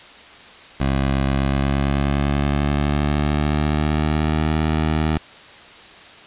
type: tone with pitch glide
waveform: 15% pulse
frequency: 67.9 to 78 Hz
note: C#2 to D#2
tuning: -35 to +5 cents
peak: -11 dBFS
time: 0.8-5.18 s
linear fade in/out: 5 ms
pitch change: +240 cents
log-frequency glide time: 1.3-4.52 s
effects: white hiss -42 dBFS RMS until 6.26 s + resampled to 8000 Hz